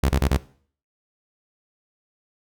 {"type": "tone bursts", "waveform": "sawtooth", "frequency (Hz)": 68.1, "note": "C#2", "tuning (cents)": -30, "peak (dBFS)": -13, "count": 4, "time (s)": [0.03, 0.374], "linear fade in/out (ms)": 5, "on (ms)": 65, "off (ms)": 28, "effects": ["noise-tail reverb RT60 0.5 s tail -19 dB re dry"]}